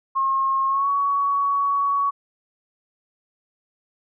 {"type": "tone with pitch glide", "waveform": "sine", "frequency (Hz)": [1077, 1122.7], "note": ["C6", "C#6"], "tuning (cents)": [50, 22], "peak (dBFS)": -18, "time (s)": [0.15, 2.11], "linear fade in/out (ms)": 20, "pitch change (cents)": 72, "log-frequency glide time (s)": [0.68, 0.89], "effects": []}